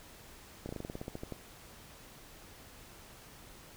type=slowing click train; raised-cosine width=2 ms; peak=-26 dBFS; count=13; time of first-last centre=0.66-1.323 s; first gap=31 ms; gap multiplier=1.1; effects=pink hiss -54 dBFS RMS until 3.76 s